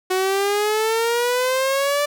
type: exponential sweep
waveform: sawtooth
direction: up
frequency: 369.1 to 587.3 Hz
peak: -14 dBFS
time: 0.1-2.06 s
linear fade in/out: 10 ms
effects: none